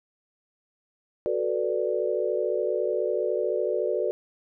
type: chord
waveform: sine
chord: B minor seventh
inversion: second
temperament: equal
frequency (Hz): 370 / 440 / 493.9 / 587.3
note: F#4 / A4 / B4 / D5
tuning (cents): 0 / 0 / 0 / 0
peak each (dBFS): -29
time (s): 1.26-4.11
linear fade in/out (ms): 0
effects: none